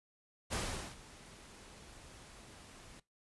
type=noise with ADSR envelope; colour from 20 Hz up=pink; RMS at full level=-36 dBFS; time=0.5-3 s; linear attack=31 ms; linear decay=420 ms; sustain=-19 dB; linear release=7 ms; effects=noise-tail reverb RT60 0.2 s tail -20 dB re dry + resampled to 24000 Hz